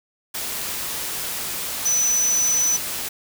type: tone in noise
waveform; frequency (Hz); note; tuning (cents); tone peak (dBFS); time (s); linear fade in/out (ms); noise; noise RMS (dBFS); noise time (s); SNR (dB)
sine; 5990; F#8; +20; -17; 1.85-2.77; 10; white; -28; 0.34-3.09; +8
effects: none